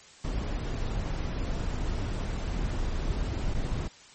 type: noise with dropouts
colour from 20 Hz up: brown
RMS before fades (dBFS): -30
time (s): 0.24-3.88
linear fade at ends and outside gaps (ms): 5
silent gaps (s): 3.54-3.547
effects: white hiss -52 dBFS RMS until 4.14 s + MP3 32 kbps